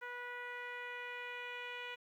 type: tone with low-pass filter sweep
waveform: 10% pulse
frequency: 488.8 Hz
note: B4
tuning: 18 cents flat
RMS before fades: -45 dBFS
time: 0.01-1.96 s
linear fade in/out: 20 ms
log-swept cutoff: 1700 to 2800 Hz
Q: 2.2
effects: 12-bit